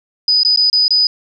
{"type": "tone with dropouts", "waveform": "sine", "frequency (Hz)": 4978, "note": "D#8", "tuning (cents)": 0, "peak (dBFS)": -9, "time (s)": [0.28, 1.07], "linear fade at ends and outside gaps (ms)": 2, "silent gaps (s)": [[0.433, 0.449], [0.561, 0.573], [0.7, 0.729], [0.881, 0.906]], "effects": []}